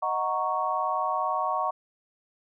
sine chord, D# minor seventh, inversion none, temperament equal, 622.3 / 740 / 932.3 / 1108.7 Hz, D#5 / F#5 / A#5 / C#6, 0 / 0 / 0 / 0 cents, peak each -33 / -30 / -31 / -28 dBFS, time 0.02-1.71 s, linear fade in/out 10 ms, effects none

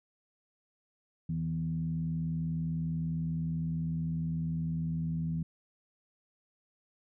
sine tone with frequency modulation, 162.2 Hz, E3, 28 cents flat, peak -30 dBFS, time 1.29-5.43 s, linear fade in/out 5 ms, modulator 79.9 Hz, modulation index 0.55, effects none

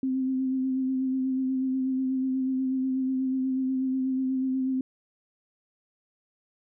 sine tone with vibrato, 261.6 Hz, C4, in tune, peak -24 dBFS, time 0.03-4.81 s, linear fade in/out 2 ms, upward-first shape sine, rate 8.2 Hz, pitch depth 22 cents each way, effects none

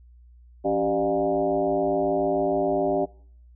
sine tone with frequency modulation, 493.9 Hz, B4, in tune, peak -20 dBFS, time 0.64-3.06 s, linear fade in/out 20 ms, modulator 107 Hz, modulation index 2.2, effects noise-tail reverb RT60 0.6 s tail -24 dB re dry + added 60 Hz sine -48 dBFS peak until 3.55 s

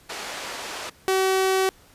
pink band-pass noise, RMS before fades -34 dBFS, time 0.09-0.9 s, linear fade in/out 10 ms, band 510 to 7100 Hz, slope 12 dB/octave
sawtooth tone, 380 Hz, F#4, 46 cents sharp, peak -15 dBFS, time 1.08-1.69 s, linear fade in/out 0 ms
effects pink hiss -54 dBFS RMS until 1.94 s + resampled to 32000 Hz

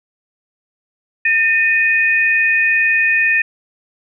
sine tone pair together, 1811 / 2489 Hz, A6 / D#7, +49 / 0 cents, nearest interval tritone, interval 551 cents, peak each -14 dBFS, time 1.25-3.42 s, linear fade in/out 5 ms, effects none

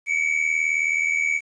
triangle tone pair together, 2221 / 2300 Hz, C#7 / D7, +3 / -37 cents, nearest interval minor second, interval 60 cents, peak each -22 / -20 dBFS, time 0.06-1.41 s, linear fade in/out 50 ms, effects resampled to 22050 Hz + 9-bit

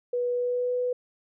sine tone with pitch glide, 488.8 to 495.6 Hz, B4 to B4, -18 to +6 cents, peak -24 dBFS, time 0.13-0.93 s, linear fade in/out 5 ms, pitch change +24 cents, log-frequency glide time 0.32-0.74 s, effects none

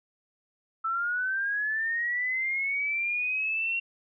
sine linear sweep, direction up, 1313 to 2749 Hz, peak -26 dBFS, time 0.84-3.8 s, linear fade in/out 10 ms, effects none

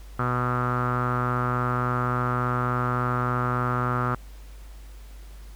sawtooth tone with low-pass filter, 123.5 Hz, B2, in tune, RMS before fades -25 dBFS, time 0.19-4.15 s, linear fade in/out 5 ms, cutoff 1300 Hz, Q 8.7, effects added 50 Hz sine -40 dBFS peak until 5.55 s + pink hiss -54 dBFS RMS until 5.55 s

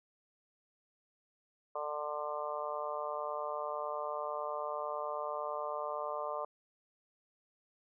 harmonic tone, 149.1 Hz, D3, 27 cents sharp, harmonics 3 / 4 / 5 / 6 / 7 / 8, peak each -45 / -39 / -45 / -46 / -41 / -43 dBFS, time 1.75-6.45 s, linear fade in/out 5 ms, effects none

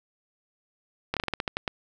slowing click train, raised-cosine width 0.3 ms, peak -11 dBFS, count 10, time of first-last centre 1.14-1.678 s, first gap 27 ms, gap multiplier 1.19, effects none

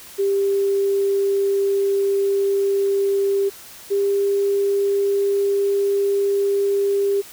sine tone pair in turn, 395.6 / 399 Hz, G4 / G4, +16 / +31 cents, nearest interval unison, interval 15 cents, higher second, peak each -16 dBFS, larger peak neither, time 0.18-3.5 / 3.9-7.22 s, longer neither, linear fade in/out 20 ms, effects white hiss -41 dBFS RMS until 7.32 s

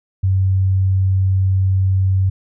sine tone, 95.1 Hz, F#2, 48 cents sharp, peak -12 dBFS, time 0.23-2.3 s, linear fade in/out 10 ms, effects none

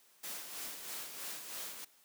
white noise with tremolo, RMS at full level -42 dBFS, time 0.23-1.85 s, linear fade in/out 10 ms, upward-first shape sine, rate 3.1 Hz, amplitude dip 50%, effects white hiss -66 dBFS RMS until 2.04 s + high-pass 200 Hz 12 dB/octave

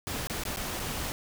pink noise with dropouts, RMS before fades -34 dBFS, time 0.07-1.12 s, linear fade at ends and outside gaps 0 ms, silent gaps 0.271-0.298 / 0.436-0.452 / 0.561-0.571 / 0.795-0.799 s, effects none

